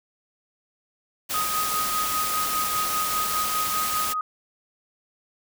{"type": "noise", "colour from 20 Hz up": "white", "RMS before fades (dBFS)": -28, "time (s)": [1.29, 4.14], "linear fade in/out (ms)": 20}
{"type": "tone with tremolo", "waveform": "sine", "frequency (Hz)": 1251, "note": "D#6", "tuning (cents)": 9, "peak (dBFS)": -23, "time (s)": [1.34, 4.21], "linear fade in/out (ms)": 2, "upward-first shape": "sine", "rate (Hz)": 5, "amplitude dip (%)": 50}
{"effects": []}